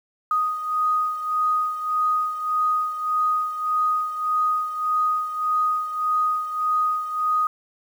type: beating tone pair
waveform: sine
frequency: 1244.5 / 1246.2 Hz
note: D#6 / D#6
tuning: 0 / +2 cents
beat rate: 1.7 Hz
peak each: -21 / -27 dBFS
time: 0.31-7.47 s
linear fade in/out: 2 ms
effects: 8-bit